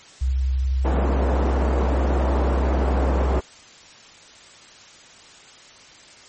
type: tone with vibrato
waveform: sine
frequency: 65.41 Hz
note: C2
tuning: in tune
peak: -18 dBFS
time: 0.21-3.4 s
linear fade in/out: 10 ms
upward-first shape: sine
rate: 12 Hz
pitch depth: 19 cents each way
type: band-pass noise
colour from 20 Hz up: pink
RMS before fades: -25 dBFS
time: 0.84-3.41 s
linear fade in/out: 20 ms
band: 220 to 820 Hz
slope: 12 dB/octave
effects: white hiss -46 dBFS RMS until 6.28 s + MP3 32 kbps